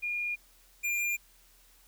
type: tone pair in turn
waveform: sine / square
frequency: 2425 / 2401 Hz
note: D#7 / D7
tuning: -45 / +38 cents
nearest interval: unison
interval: 17 cents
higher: first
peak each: -30 / -29 dBFS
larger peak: second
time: 0.02-0.36 / 0.83-1.17 s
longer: neither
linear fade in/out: 20 ms
effects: added 40 Hz sine -63 dBFS peak until 1.87 s + white hiss -62 dBFS RMS until 1.87 s